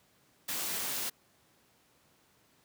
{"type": "noise", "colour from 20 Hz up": "white", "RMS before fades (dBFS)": -35, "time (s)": [0.48, 1.1], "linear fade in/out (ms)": 10, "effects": ["pink hiss -67 dBFS RMS until 2.64 s", "high-pass 100 Hz 12 dB/octave"]}